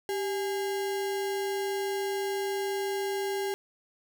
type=tone with sample-and-hold; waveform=sine; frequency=392 Hz; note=G4; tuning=in tune; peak=-28 dBFS; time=0.09-3.54 s; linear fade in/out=0 ms; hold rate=1225 Hz; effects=none